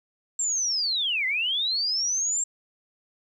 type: linear two-way sweep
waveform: sine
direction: down then up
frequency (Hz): 7510 to 1984 to 7510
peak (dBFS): -23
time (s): 0.39-2.44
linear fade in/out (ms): 5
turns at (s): 1.26
effects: 10-bit